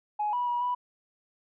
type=tone with pitch steps; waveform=sine; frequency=839 / 977 / 965 / 984 Hz; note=G#5 / B5 / B5 / B5; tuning=+17 / -19 / -40 / -7 cents; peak=-25 dBFS; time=0.19-0.75 s; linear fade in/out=10 ms; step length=140 ms; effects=tanh soft clip ceiling -21 dBFS